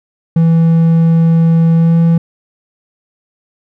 triangle tone with pitch glide, 164.81 to 166.63 Hz, E3 to E3, 0 to +19 cents, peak -4 dBFS, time 0.36-2.18 s, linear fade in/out 5 ms, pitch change +19 cents, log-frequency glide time 1.75-1.97 s, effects none

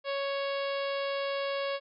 harmonic tone, 555 Hz, C#5, 2 cents sharp, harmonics 1 / 2 / 3 / 4 / 5 / 6 / 7 / 8 / 9, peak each -31 / -38 / -42 / -43 / -43 / -44 / -48 / -47 / -51 dBFS, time 0.04-1.8 s, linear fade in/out 50 ms, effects none

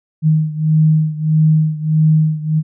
sine beating tone pair, 155.56 / 157.16 Hz, D#3 / D#3, 0 / +18 cents, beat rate 1.6 Hz, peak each -12 / -15 dBFS, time 0.22-2.63 s, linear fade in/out 50 ms, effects none

